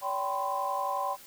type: tone cluster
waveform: sine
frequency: 570 / 779 / 1006 / 1057 Hz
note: C#5 / G5 / B5 / C6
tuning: +48 / -11 / +32 / +17 cents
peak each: -36 / -33 / -32 / -36 dBFS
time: 0.01-1.17 s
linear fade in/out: 50 ms
effects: white hiss -51 dBFS RMS until 1.26 s